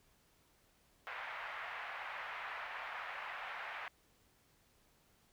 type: band-pass noise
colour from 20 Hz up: white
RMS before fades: -45 dBFS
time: 1.07-3.88 s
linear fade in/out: 0 ms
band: 680 to 2200 Hz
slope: 24 dB/octave
effects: pink hiss -71 dBFS RMS until 5.32 s